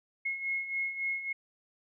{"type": "beating tone pair", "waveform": "sine", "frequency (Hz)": [2164, 2167.6], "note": ["C#7", "C#7"], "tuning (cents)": [-42, -39], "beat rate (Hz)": 3.6, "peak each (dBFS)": [-38, -32], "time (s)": [0.25, 1.33], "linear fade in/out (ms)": 10, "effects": []}